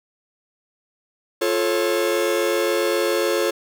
45% pulse chord, F augmented, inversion none, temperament just, 349.2 / 436.5 / 545.7 Hz, F4 / A4 / C#5, 0 / -14 / -27 cents, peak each -23 dBFS, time 1.41-3.51 s, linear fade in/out 10 ms, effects none

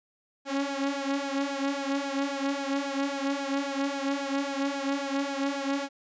sawtooth tone with flanger, 277.2 Hz, C#4, in tune, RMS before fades -30 dBFS, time 0.45-5.89 s, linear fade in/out 50 ms, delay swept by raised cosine 1.2 to 3.7 ms, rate 3.7 Hz, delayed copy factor +0.8, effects resampled to 16000 Hz

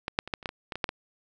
clicks, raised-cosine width 0.3 ms, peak -14 / -7 / -23 / -12 / -29 / -14 / -21 / -18 / -18 / -9 / -16 dBFS, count 11, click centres 0.081 / 0.189 / 0.276 / 0.338 / 0.428 / 0.458 / 0.491 / 0.722 / 0.756 / 0.842 / 0.891 s, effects none

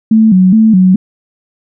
sine tone with vibrato, 202.2 Hz, G#3, 46 cents flat, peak -3 dBFS, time 0.11-0.96 s, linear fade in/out 5 ms, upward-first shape square, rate 2.4 Hz, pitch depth 150 cents each way, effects none

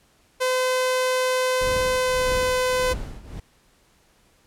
sawtooth tone with pitch glide, 511 to 507.5 Hz, C5 to B4, -41 to +47 cents, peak -16 dBFS, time 0.4-2.94 s, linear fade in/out 20 ms, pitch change -12 cents, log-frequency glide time 1.83-2.4 s
brown noise with tremolo, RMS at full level -29 dBFS, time 1.61-3.4 s, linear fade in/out 5 ms, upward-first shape triangle, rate 1.7 Hz, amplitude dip 85%
effects pink hiss -60 dBFS RMS until 4.46 s + low-pass 12000 Hz 12 dB/octave

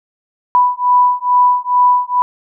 sine beating tone pair, 987.8 / 990.1 Hz, B5 / B5, 0 / +4 cents, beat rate 2.3 Hz, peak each -12 dBFS, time 0.55-2.22 s, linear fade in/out 0 ms, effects none

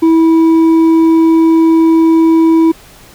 sine tone with hard clipping, 326 Hz, E4, 19 cents flat, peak -6 dBFS, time 0.02-2.72 s, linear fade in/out 10 ms, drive 4 dB, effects pink hiss -39 dBFS RMS until 3.14 s

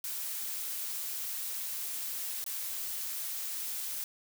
blue noise with dropouts, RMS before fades -37 dBFS, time 0.04-4.04 s, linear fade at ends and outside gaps 1 ms, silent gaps 2.441-2.463 s, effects none

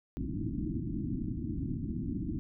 white low-pass noise, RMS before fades -35 dBFS, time 0.17-2.39 s, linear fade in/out 0 ms, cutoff 330 Hz, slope 96 dB/octave, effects none

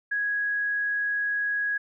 sine tone, 1661.2 Hz, G#6, in tune, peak -24 dBFS, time 0.11-1.78 s, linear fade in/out 10 ms, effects none

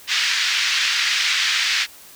pink band-pass noise, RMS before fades -20 dBFS, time 0.07-1.87 s, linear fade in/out 50 ms, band 1700 to 5500 Hz, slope 24 dB/octave, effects white hiss -44 dBFS RMS until 2.15 s

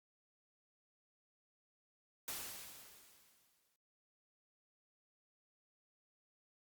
white noise with exponential decay, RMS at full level -42 dBFS, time 2.28-3.76 s, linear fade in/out 1 ms, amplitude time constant 320 ms, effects Opus 48 kbps

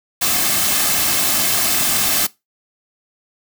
white noise with comb filter, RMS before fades -17 dBFS, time 0.21-2.27 s, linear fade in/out 10 ms, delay 2.1 ms, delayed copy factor -0.5, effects noise-tail reverb RT60 0.2 s tail -20 dB re dry

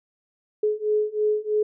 sine beating tone pair, 422.8 / 425.9 Hz, G#4 / G#4, +31 / +44 cents, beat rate 3.1 Hz, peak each -24 / -23 dBFS, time 0.63-1.63 s, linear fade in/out 5 ms, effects none

